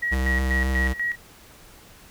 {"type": "tone with tremolo", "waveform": "sine", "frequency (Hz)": 1908, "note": "A#6", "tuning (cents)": 40, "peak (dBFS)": -22, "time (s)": [0.02, 1.16], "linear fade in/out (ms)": 10, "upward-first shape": "square", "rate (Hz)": 4.1, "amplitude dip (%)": 75}
{"type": "tone with vibrato", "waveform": "square", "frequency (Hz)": 65.41, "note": "C2", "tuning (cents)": 0, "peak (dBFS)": -22, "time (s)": [0.11, 0.94], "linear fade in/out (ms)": 20, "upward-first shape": "sine", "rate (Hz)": 7.3, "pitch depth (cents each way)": 17}
{"effects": ["pink hiss -49 dBFS RMS until 2.1 s"]}